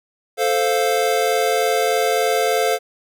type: chord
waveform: square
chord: F major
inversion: first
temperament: equal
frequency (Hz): 440 / 523.3 / 698.5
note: A4 / C5 / F5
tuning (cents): 0 / 0 / 0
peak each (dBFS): -21 / -22 / -21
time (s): 0.37-2.79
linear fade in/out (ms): 50
effects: none